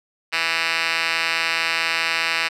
5% pulse tone with band-pass filter, 164.81 Hz, E3, in tune, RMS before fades -22 dBFS, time 0.32-2.49 s, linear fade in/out 20 ms, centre 3000 Hz, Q 3.4, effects none

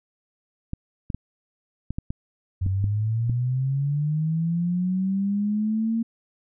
clicks, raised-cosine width 5 ms, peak -16 dBFS, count 9, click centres 0.734 / 1.102 / 1.146 / 1.906 / 1.985 / 2.105 / 2.664 / 2.842 / 3.297 s
sine linear sweep, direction up, 90.9 to 230 Hz, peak -21 dBFS, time 2.61-6.03 s, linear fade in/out 10 ms
effects none

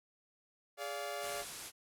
sawtooth chord, D diminished, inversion second, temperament equal with one note detuned, 415.3 / 576.9 / 698.5 Hz, Ab4 / D5 / F5, 0 / -31 / 0 cents, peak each -42 / -38 / -39 dBFS, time 0.77-1.45 s, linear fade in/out 50 ms
white low-pass noise, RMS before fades -47 dBFS, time 1.2-1.72 s, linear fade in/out 50 ms, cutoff 12000 Hz, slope 48 dB/octave
effects none

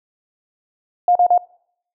sine tone bursts, 710 Hz, F5, 28 cents sharp, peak -10 dBFS, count 3, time 1.08-1.378 s, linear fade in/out 2 ms, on 74 ms, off 38 ms, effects noise-tail reverb RT60 0.6 s tail -22 dB re dry

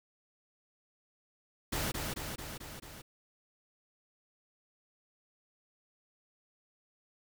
pink noise with echo, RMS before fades -34 dBFS, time 1.72-1.92 s, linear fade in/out 10 ms, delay 220 ms, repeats 5, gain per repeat -3 dB, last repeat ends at 3.02 s, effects none

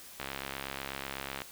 click train, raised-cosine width 0.3 ms, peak -20 dBFS, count 84, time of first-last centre 0.2-1.419 s, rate 68.1 Hz, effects white hiss -50 dBFS RMS until 1.51 s

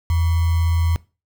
sine tone with sample-and-hold, 83.4 Hz, E2, 21 cents sharp, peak -15 dBFS, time 0.1-0.96 s, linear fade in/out 0 ms, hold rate 1050 Hz, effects noise-tail reverb RT60 0.3 s tail -21 dB re dry

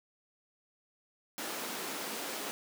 pink high-pass noise, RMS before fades -39 dBFS, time 1.38-2.51 s, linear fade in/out 0 ms, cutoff 240 Hz, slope 24 dB/octave, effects none

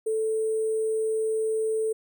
sine tone with sample-and-hold, 440 Hz, A4, in tune, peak -23 dBFS, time 0.06-1.93 s, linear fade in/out 10 ms, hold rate 8820 Hz, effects none

